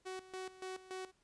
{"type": "tone with tremolo", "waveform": "sawtooth", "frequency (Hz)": 374.3, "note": "F#4", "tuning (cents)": 20, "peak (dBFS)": -38, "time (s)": [0.05, 1.12], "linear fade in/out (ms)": 20, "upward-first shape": "square", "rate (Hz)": 3.5, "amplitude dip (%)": 80, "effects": ["pink hiss -75 dBFS RMS until 1.23 s", "resampled to 22050 Hz"]}